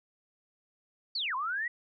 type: linear two-way sweep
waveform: sine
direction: down then up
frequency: 4648 to 977 to 1965 Hz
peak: -30 dBFS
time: 1.15-1.68 s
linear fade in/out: 5 ms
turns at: 1.35 s
effects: none